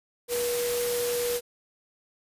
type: tone in noise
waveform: sine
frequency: 482.6 Hz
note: B4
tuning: 40 cents flat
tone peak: -26 dBFS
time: 0.28-1.41 s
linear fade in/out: 50 ms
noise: white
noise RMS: -32 dBFS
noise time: 0.28-1.41 s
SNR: +3 dB
effects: resampled to 32000 Hz